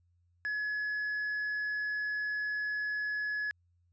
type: tone with tanh clipping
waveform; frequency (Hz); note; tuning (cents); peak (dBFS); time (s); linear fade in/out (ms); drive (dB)
sine; 1696; G#6; +36; -32; 0.45-3.51; 0; 2
effects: added 87 Hz sine -67 dBFS peak until 3.92 s + resampled to 16000 Hz